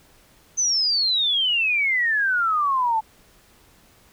sine exponential sweep, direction down, 6250 to 860 Hz, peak -18 dBFS, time 0.57-3.01 s, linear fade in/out 20 ms, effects pink hiss -55 dBFS RMS until 4.12 s

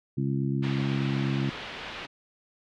harmonic tone, 68.2 Hz, C#2, 28 cents flat, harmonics 2 / 3 / 4 / 5, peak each -27 / -31 / -33 / -35 dBFS, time 0.17-1.5 s, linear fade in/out 10 ms
white low-pass noise, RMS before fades -39 dBFS, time 0.62-2.07 s, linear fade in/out 20 ms, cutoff 3400 Hz, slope 24 dB/octave
effects none

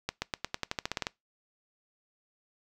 accelerating click train, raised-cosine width 0.2 ms, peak -13 dBFS, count 13, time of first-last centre 0.09-1.069 s, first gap 130 ms, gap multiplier 0.91, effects noise-tail reverb RT60 0.2 s tail -23 dB re dry

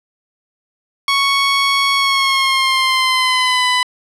15% pulse tone with pitch glide, 1108.7 to 999.2 Hz, C#6 to B5, 0 to +20 cents, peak -6 dBFS, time 1.08-3.83 s, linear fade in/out 2 ms, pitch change -180 cents, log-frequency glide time 1.96-3.66 s, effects low-pass 8000 Hz 12 dB/octave

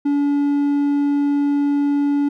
triangle tone, 286.1 Hz, D4, 45 cents flat, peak -13 dBFS, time 0.05-2.29 s, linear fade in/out 10 ms, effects none

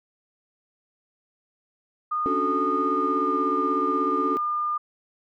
sine tone with pitch glide, 1225 to 1206.7 Hz, D#6 to D6, -27 to +47 cents, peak -23 dBFS, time 2.11-4.78 s, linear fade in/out 10 ms, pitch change -26 cents, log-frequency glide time 2.83-3.4 s
triangle chord, D major seventh, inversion third, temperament equal, 277.2 / 293.7 / 370 / 440 Hz, C#4 / D4 / F#4 / A4, 0 / 0 / 0 / 0 cents, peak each -28 dBFS, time 2.26-4.37 s, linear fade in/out 0 ms
effects none

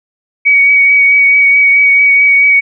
sine tone with vibrato, 2254 Hz, C#7, 28 cents sharp, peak -4 dBFS, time 0.45-2.61 s, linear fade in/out 20 ms, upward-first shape triangle, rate 4.6 Hz, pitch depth 20 cents each way, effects none

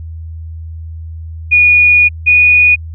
sine tone pair in turn, 2451 / 2464 Hz, D#7 / D#7, -27 / -17 cents, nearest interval unison, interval 10 cents, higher second, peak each -4 dBFS, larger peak neither, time 1.51-2.09 / 2.26-2.76 s, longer first, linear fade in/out 20 ms, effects added 81 Hz sine -23 dBFS peak until 2.94 s

